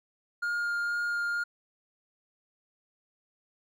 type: tone with vibrato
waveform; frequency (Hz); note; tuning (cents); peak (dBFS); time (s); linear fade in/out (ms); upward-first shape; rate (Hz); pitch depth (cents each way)
triangle; 1414; F6; +21; -26; 0.42-1.44; 10; sine; 2.1; 8
effects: none